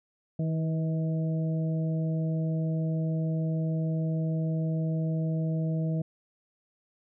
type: harmonic tone with a mistuned harmonic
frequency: 160 Hz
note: D#3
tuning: 49 cents sharp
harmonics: 1 / 2 / 3 / 4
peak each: -26 / -38 / -41 / -40 dBFS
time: 0.39-6.02 s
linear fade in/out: 5 ms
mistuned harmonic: 3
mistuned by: +24 cents
effects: none